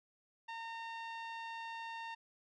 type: tone with low-pass filter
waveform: sawtooth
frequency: 914 Hz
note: A#5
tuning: 34 cents flat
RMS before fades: -45 dBFS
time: 0.48-2.15 s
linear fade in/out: 10 ms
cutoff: 3200 Hz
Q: 1.2
effects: none

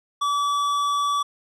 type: tone with tanh clipping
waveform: triangle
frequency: 1149 Hz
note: D6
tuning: 38 cents flat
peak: -22 dBFS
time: 0.21-1.23 s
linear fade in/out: 10 ms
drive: 17 dB
effects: none

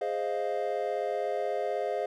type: chord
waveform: triangle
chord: F minor seventh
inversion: first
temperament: equal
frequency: 415.3 / 523.3 / 622.3 / 698.5 Hz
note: Ab4 / C5 / Eb5 / F5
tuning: 0 / 0 / 0 / 0 cents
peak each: -32 dBFS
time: 0.01-2.06 s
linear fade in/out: 5 ms
effects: none

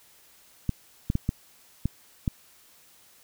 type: clicks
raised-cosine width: 5 ms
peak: -12 dBFS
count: 6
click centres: 0.693 / 1.101 / 1.154 / 1.291 / 1.856 / 2.278 s
effects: white hiss -57 dBFS RMS until 3.23 s

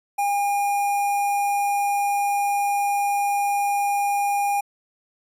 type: tone with notch filter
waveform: square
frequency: 809 Hz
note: G#5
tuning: 46 cents flat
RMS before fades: -22 dBFS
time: 0.18-4.61 s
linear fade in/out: 10 ms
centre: 4200 Hz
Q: 0.81
effects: resampled to 32000 Hz

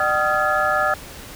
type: tone cluster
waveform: sine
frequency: 602 / 760 / 1254 / 1377 / 1699 Hz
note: D5 / F#5 / D#6 / F6 / G#6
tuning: +43 / +46 / +13 / -25 / +39 cents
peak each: -23 dBFS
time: 0-0.94 s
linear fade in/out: 2 ms
effects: pink hiss -38 dBFS RMS until 1.35 s

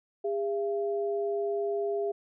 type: tone pair together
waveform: sine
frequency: 405.7 / 677 Hz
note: G#4 / E5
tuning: -41 / +46 cents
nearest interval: major sixth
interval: 887 cents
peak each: -28 / -34 dBFS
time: 0.24-2.12 s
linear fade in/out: 10 ms
effects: none

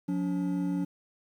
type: tone pair together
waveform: triangle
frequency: 179.28 / 285.2 Hz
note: F3 / C#4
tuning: +46 / +49 cents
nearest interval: minor sixth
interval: 803 cents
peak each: -28 dBFS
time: 0.08-0.85 s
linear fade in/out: 10 ms
effects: 10-bit

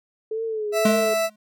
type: tone with vibrato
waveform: sine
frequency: 434.1 Hz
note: A4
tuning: 23 cents flat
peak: -24 dBFS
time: 0.31-1.14 s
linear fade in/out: 5 ms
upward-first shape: triangle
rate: 1.9 Hz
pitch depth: 84 cents each way
type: tone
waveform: 40% pulse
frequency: 659.3 Hz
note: E5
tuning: in tune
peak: -19 dBFS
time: 0.72-1.3 s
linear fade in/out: 50 ms
type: tone with exponential decay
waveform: square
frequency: 212.1 Hz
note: G#3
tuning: 37 cents sharp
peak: -16 dBFS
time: 0.85-1.36 s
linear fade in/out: 5 ms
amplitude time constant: 110 ms
effects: none

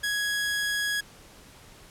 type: tone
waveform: sawtooth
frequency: 1666 Hz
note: G#6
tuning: 5 cents sharp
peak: -22 dBFS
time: 0.03-1.01 s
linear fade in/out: 10 ms
effects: pink hiss -51 dBFS RMS until 1.9 s + low-pass 12000 Hz 12 dB/octave

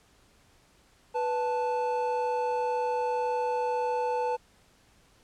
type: tone pair together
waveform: triangle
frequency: 493 / 879.1 Hz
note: B4 / A5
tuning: -3 / -2 cents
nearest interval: minor seventh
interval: 1001 cents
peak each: -27 dBFS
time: 1.14-4.37 s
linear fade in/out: 20 ms
effects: pink hiss -62 dBFS RMS until 5.23 s + low-pass 10000 Hz 12 dB/octave

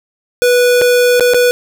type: tone with dropouts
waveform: square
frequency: 490.9 Hz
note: B4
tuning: 10 cents flat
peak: -8 dBFS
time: 0.42-1.51 s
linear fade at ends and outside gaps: 0 ms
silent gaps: 0.814-0.818 / 1.197-1.207 / 1.336-1.344 s
effects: none

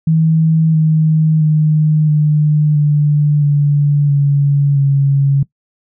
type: tone with pitch steps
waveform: sine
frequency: 160.3 / 157.09 / 153.95 / 150.87 / 147.85 / 144.89 / 141.99 / 139.15 Hz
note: E3 / D#3 / D#3 / D3 / D3 / D3 / C#3 / C#3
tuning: -48 / +17 / -18 / +47 / +12 / -23 / +42 / +7 cents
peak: -8 dBFS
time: 0.07-5.43 s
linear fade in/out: 5 ms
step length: 670 ms
effects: noise-tail reverb RT60 0.1 s tail -20 dB re dry

